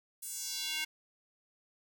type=tone with high-pass filter sweep; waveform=square; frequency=310 Hz; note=D#4; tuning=6 cents flat; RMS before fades=-38 dBFS; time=0.22-0.85 s; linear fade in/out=10 ms; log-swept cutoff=10000 to 2200 Hz; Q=1.9; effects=none